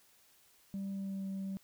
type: tone with pitch glide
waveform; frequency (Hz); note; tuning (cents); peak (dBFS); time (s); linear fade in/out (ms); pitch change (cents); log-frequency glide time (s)
sine; 196 to 193.41; G3 to G3; 0 to -23; -34; 0.74-1.57; 0; -23; 0.91-1.25
effects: tanh soft clip ceiling -35 dBFS + white hiss -66 dBFS RMS until 1.63 s